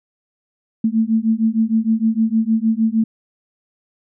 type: beating tone pair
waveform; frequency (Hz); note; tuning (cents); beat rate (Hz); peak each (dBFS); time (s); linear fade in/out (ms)
sine; 219.7 / 226.2; A3 / A3; -2 / +48; 6.5; -17; 0.84-3.04; 5
effects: none